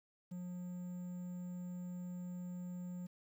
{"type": "tone with quantisation", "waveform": "triangle", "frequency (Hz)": 178.6, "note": "F3", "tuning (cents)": 39, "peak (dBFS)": -40, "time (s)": [0.31, 3.07], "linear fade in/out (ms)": 10, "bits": 11, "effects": []}